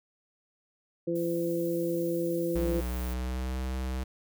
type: harmonic tone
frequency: 169.8 Hz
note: F3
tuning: 48 cents flat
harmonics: 1 / 2 / 3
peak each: -35 / -29 / -32 dBFS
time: 1.07-2.81 s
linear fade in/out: 10 ms
type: noise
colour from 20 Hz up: violet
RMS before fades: -46 dBFS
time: 1.15-3.14 s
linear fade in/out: 10 ms
type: tone with pitch glide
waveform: square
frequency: 61.74 to 64.47 Hz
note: B1 to C2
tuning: 0 to -25 cents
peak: -31 dBFS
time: 2.55-4.04 s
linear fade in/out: 10 ms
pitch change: +75 cents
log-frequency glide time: 2.94-3.56 s
effects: none